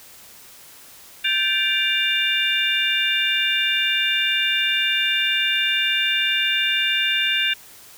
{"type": "tone cluster", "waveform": "sine", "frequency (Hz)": [1564, 1744, 2357, 2810, 3581], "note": ["G6", "A6", "D7", "F7", "A7"], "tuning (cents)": [-4, -16, 6, 10, 30], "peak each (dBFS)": [-25, -30, -24, -22, -24], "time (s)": [1.24, 7.54], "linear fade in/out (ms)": 10, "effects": ["white hiss -45 dBFS RMS until 7.97 s"]}